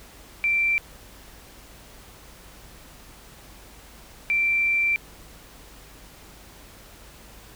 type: tone pair in turn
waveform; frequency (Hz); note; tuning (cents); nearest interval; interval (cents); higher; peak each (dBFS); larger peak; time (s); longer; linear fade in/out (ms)
sine; 2349 / 2349; D7 / D7; 0 / 0; unison; 0; neither; -19; neither; 0.44-0.78 / 4.3-4.96; second; 0
effects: added 50 Hz sine -51 dBFS peak until 7.55 s + pink hiss -48 dBFS RMS until 7.55 s